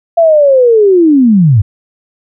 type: linear sweep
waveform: sine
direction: down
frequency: 683 to 92.5 Hz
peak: -3 dBFS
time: 0.17-1.62 s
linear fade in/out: 10 ms
effects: none